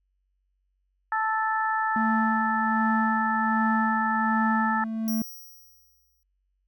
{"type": "harmonic tone", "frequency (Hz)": 438.8, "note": "A4", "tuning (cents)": -5, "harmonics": [2, 3, 4], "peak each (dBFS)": [-26, -28, -29], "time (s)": [1.12, 4.84], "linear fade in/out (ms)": 2}
{"type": "tone with tremolo", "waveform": "triangle", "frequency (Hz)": 222.5, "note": "A3", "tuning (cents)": 20, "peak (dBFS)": -21, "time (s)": [1.96, 5.22], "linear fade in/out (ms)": 2, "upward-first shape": "sine", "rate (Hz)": 1.3, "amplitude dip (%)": 50}
{"type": "tone with exponential decay", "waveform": "5% pulse", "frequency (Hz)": 5700, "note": "F8", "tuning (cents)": 34, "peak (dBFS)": -26, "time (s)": [5.08, 6.23], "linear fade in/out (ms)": 0, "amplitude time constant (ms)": 250}
{"effects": ["added 47 Hz sine -70 dBFS peak until 6.67 s"]}